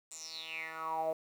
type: tone with band-pass filter sweep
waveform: 10% pulse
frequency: 160.7 Hz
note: E3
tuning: 44 cents flat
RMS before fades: -39 dBFS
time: 0.11-1.13 s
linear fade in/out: 2 ms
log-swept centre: 7900 to 570 Hz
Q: 8.3
effects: 10-bit